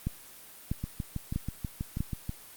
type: two click trains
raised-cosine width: 5 ms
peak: -20 / -17 dBFS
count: 10 / 4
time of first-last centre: 0.84-2.294 / 0.07-2.005 s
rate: 6.19 / 1.55 Hz
effects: white hiss -50 dBFS RMS until 2.56 s + Opus 32 kbps